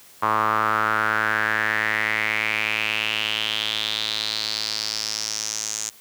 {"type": "tone with band-pass filter sweep", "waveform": "sawtooth", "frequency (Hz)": 108.4, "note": "A2", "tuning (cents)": -25, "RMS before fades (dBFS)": -24, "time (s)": [0.22, 5.9], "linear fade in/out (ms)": 10, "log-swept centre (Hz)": [1100, 6800], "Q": 5, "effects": ["white hiss -49 dBFS RMS until 6 s", "high-pass 60 Hz 12 dB/octave"]}